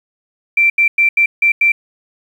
sine tone bursts at uneven times, 2349 Hz, D7, in tune, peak -8 dBFS, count 6, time 0.57-0.7 / 0.78-0.88 / 0.98-1.09 / 1.17-1.26 / 1.42-1.52 / 1.61-1.72 s, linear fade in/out 5 ms, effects 7-bit

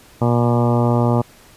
harmonic tone with a mistuned harmonic, 119.5 Hz, A#2, 43 cents sharp, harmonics 1 / 2 / 3 / 4 / 5 / 6 / 7 / 8 / 9 / 10, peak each -16 / -19 / -24 / -24 / -24 / -29 / -26 / -29 / -32 / -31 dBFS, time 0.21-1.22 s, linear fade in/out 10 ms, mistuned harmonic 1, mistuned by +16 cents, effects pink hiss -47 dBFS RMS until 1.56 s + resampled to 32000 Hz

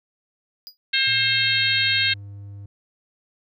square tone with exponential decay, 4900 Hz, D#8, 27 cents flat, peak -32 dBFS, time 0.67-0.77 s, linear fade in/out 0 ms, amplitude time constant 20 ms
harmonic tone, 533 Hz, C5, 32 cents sharp, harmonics 3 / 4 / 5 / 6 / 7 / 8, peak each -25 / -25 / -25 / -25 / -25 / -25 dBFS, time 0.93-2.14 s, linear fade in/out 10 ms
triangle tone with pitch glide, 115.5 to 100.55 Hz, A#2 to G2, -16 to +44 cents, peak -33 dBFS, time 1.07-2.66 s, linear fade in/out 5 ms, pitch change -240 cents, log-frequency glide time 1.38-2.17 s
effects none

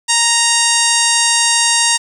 harmonic tone, 932.3 Hz, A#5, in tune, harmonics 1 / 2 / 3 / 4 / 5 / 6 / 7 / 8 / 9 / 10, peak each -20 / -20 / -20 / -20 / -20 / -20 / -20 / -20 / -20 / -20 dBFS, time 0.08-1.98 s, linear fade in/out 20 ms, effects 7-bit

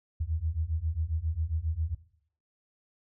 sine beating tone pair, 76.4 / 83.8 Hz, D#2 / E2, -31 / +29 cents, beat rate 7.4 Hz, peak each -31 dBFS, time 0.2-1.95 s, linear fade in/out 10 ms, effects noise-tail reverb RT60 0.6 s tail -17 dB re dry

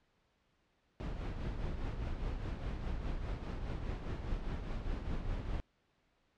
brown noise with tremolo, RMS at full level -36 dBFS, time 1-5.6 s, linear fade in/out 0 ms, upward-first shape triangle, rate 4.9 Hz, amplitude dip 55%, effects pink hiss -75 dBFS RMS until 6.37 s + low-pass 4000 Hz 12 dB/octave

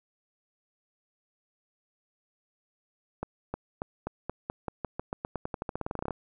accelerating click train, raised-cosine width 1 ms, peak -18 dBFS, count 26, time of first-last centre 3.23-6.107 s, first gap 310 ms, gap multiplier 0.9, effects none

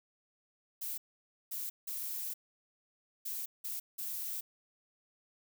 violet noise bursts at uneven times, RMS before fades -39 dBFS, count 6, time 0.81-0.98 / 1.51-1.7 / 1.87-2.34 / 3.25-3.46 / 3.64-3.8 / 3.98-4.41 s, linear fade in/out 10 ms, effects none

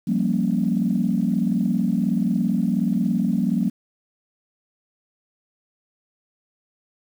sine chord, G half-diminished seventh, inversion third, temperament equal, 174.61 / 196 / 233.1 / 277.2 Hz, F3 / G3 / Bb3 / Db4, 0 / 0 / 0 / 0 cents, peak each -24 / -22 / -22 / -28 dBFS, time 0.07-3.7 s, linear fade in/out 10 ms, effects tanh soft clip ceiling -9 dBFS + 8-bit

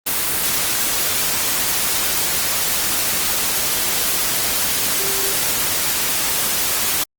sine tone in noise, 392 Hz, G4, in tune, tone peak -29 dBFS, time 4.99-5.33 s, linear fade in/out 10 ms, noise white, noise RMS -19 dBFS, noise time 0.06-7.04 s, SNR -13 dB, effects Opus 24 kbps

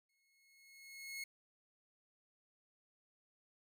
sawtooth tone with exponential growth, 2174 Hz, C#7, 34 cents flat, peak -38 dBFS, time 0.09-1.24 s, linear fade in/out 5 ms, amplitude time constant 250 ms, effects none

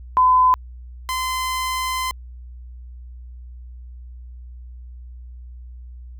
sine / sawtooth tone pair in turn, 1014 / 1029.9 Hz, B5 / C6, +45 / -28 cents, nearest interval unison, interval 27 cents, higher second, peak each -11 / -18 dBFS, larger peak first, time 0.17-0.54 / 1.09-2.11 s, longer second, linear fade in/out 0 ms, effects added 61 Hz sine -35 dBFS peak until 6.19 s

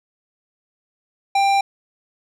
sine tone with tanh clipping, 791 Hz, G5, 15 cents sharp, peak -16 dBFS, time 1.35-1.61 s, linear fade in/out 5 ms, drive 16 dB, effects none

